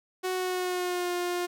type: tone with pitch glide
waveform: sawtooth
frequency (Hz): 370 to 354.1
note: F#4 to F4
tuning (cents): 0 to +24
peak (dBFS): -24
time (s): 0.23-1.47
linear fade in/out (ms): 20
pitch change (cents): -76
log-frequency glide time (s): 0.33-1.12
effects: none